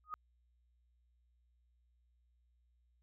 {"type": "tone with exponential growth", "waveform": "sine", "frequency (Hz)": 1244.5, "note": "D#6", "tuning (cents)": 0, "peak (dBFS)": -35, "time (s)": [0.04, 0.14], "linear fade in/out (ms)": 0, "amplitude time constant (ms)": 21, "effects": ["added 60 Hz sine -70 dBFS peak until 3.02 s"]}